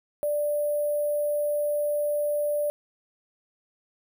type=tone with sample-and-hold; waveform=sine; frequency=590 Hz; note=D5; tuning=8 cents sharp; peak=-23 dBFS; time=0.23-2.7 s; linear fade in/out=0 ms; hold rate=11025 Hz; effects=none